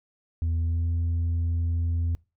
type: tone with pitch glide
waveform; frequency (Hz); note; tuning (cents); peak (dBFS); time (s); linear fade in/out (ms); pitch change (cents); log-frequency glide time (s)
sine; 82.41 to 84.09; E2 to E2; 0 to +35; -20; 0.42-2.15; 0; +35; 0.59-0.87
effects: noise-tail reverb RT60 0.3 s tail -26 dB re dry + tanh soft clip ceiling -22 dBFS